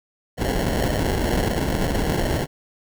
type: noise with sample-and-hold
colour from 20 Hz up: pink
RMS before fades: -22 dBFS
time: 0.37-2.47 s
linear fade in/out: 50 ms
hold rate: 1225 Hz
effects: none